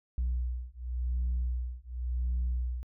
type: beating tone pair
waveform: sine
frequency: 61 / 61.91 Hz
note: B1 / B1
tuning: -21 / +5 cents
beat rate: 0.91 Hz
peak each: -31 dBFS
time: 0.18-2.83 s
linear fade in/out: 0 ms
effects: tanh soft clip ceiling -25 dBFS